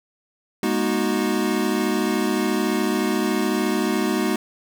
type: chord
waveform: square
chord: G# minor seventh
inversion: none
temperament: equal with one note detuned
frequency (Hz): 207.7 / 241.6 / 311.1 / 370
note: G#3 / B3 / D#4 / F#4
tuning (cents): 0 / -38 / 0 / 0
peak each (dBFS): -26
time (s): 0.63-4.36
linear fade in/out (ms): 2
effects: none